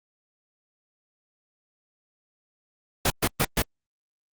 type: noise bursts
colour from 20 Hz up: pink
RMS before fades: -22 dBFS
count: 4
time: 3.05-3.622 s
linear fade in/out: 5 ms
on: 53 ms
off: 120 ms
effects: Opus 48 kbps